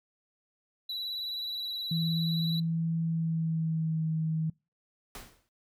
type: tone with vibrato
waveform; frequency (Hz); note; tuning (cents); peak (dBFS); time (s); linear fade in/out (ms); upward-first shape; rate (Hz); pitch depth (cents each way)
triangle; 3934; B7; -7; -32; 0.89-2.6; 5; sine; 19; 30
type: tone with pitch glide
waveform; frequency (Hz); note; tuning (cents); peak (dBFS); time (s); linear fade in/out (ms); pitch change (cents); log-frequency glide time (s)
sine; 164.4 to 159.26; E3 to D#3; -4 to +41; -27; 1.91-4.5; 5; -55; 3.02-4.04
type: noise with exponential decay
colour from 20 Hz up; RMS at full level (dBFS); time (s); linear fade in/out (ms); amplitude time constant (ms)
pink; -40; 5.15-5.49; 1; 73
effects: noise-tail reverb RT60 0.3 s tail -26 dB re dry